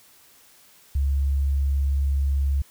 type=tone; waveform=sine; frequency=69.3 Hz; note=C#2; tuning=in tune; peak=-19 dBFS; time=0.95-2.62 s; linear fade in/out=5 ms; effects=white hiss -54 dBFS RMS until 2.7 s